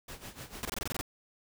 pink noise with tremolo, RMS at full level -43 dBFS, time 0.08-0.68 s, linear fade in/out 5 ms, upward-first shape sine, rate 6.7 Hz, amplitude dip 80%
pink noise bursts, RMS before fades -35 dBFS, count 9, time 0.63-1.011 s, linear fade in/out 0 ms, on 21 ms, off 24 ms
effects none

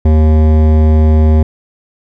sine tone with hard clipping, 77.78 Hz, D#2, in tune, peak -7 dBFS, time 0.05-1.43 s, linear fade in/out 5 ms, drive 15 dB, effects none

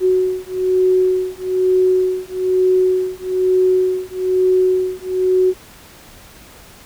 sine beating tone pair, 370 / 371.1 Hz, F#4 / F#4, 0 / +5 cents, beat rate 1.1 Hz, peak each -16 dBFS, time 0-5.54 s, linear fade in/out 50 ms, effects pink hiss -42 dBFS RMS until 6.85 s

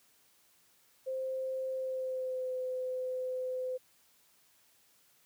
sine tone with pitch glide, 523.3 to 510.5 Hz, C5 to C5, 0 to -43 cents, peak -33 dBFS, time 1.06-3.78 s, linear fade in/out 20 ms, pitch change -43 cents, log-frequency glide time 1.72-2.53 s, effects white hiss -67 dBFS RMS until 5.25 s + high-pass 60 Hz 12 dB/octave

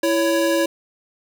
square tone pair together, 332.4 / 558 Hz, E4 / C#5, +15 / +11 cents, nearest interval major sixth, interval 896 cents, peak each -20 dBFS, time 0.03-0.66 s, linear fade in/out 5 ms, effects none

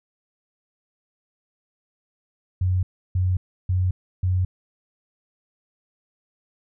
sine tone bursts, 91.8 Hz, F#2, 13 cents flat, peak -18 dBFS, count 4, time 2.61-4.45 s, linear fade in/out 5 ms, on 220 ms, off 320 ms, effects none

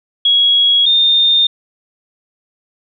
sine tone pair in turn, 3322 / 3637 Hz, G#7 / A#7, 0 / -43 cents, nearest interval major second, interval 157 cents, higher second, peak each -8 dBFS, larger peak neither, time 0.25-0.86 / 0.86-1.47 s, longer neither, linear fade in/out 5 ms, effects none

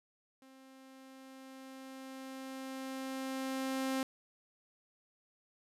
sawtooth tone with level ramp, 264.8 Hz, C4, 21 cents sharp, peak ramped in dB -53 to -28 dBFS, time 0.42-4.03 s, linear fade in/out 2 ms, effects resampled to 32000 Hz

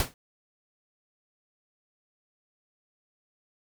pink noise with exponential decay, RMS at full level -23 dBFS, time 0-0.14 s, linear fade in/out 1 ms, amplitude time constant 29 ms, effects none

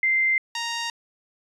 sine / 10% pulse tone pair in turn, 2085 / 932 Hz, C7 / A#5, -7 / -1 cents, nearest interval octave + major second, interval 1394 cents, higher first, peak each -18 dBFS, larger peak neither, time 0.03-0.38 / 0.55-0.9 s, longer neither, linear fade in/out 2 ms, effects resampled to 24000 Hz

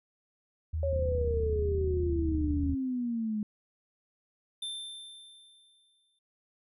sine tone with vibrato, 77.7 Hz, D#2, 2 cents flat, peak -29 dBFS, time 0.73-2.75 s, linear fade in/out 10 ms, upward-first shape square, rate 1.1 Hz, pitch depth 37 cents each way
sine exponential sweep, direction down, 560 to 208.1 Hz, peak -29 dBFS, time 0.83-3.43 s, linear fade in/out 2 ms
click train, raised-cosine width 5 ms, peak -28 dBFS, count 58, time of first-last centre 0.93-2.728 s, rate 31.7 Hz
square tone with exponential decay, 3565 Hz, A7, 22 cents sharp, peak -34 dBFS, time 4.62-6.19 s, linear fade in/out 5 ms, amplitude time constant 340 ms
effects resampled to 32000 Hz

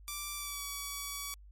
5% pulse tone with pitch glide, 1171 to 1137.7 Hz, D6 to C#6, -5 to +45 cents, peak -26 dBFS, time 0.08-1.34 s, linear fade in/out 0 ms, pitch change -50 cents, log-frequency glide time 0.35-0.63 s, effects added 50 Hz sine -51 dBFS peak until 1.51 s + MP3 64 kbps

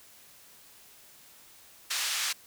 white band-pass noise, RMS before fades -31 dBFS, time 1.9-2.33 s, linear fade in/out 10 ms, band 1400 to 6400 Hz, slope 12 dB/octave, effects white hiss -55 dBFS RMS until 2.46 s

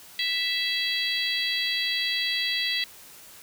harmonic tone, 659.3 Hz, E5, in tune, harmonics 3 / 4 / 5 / 6 / 7, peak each -30 / -33 / -29 / -30 / -33 dBFS, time 0.19-2.84 s, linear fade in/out 2 ms, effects white hiss -48 dBFS RMS until 3.42 s

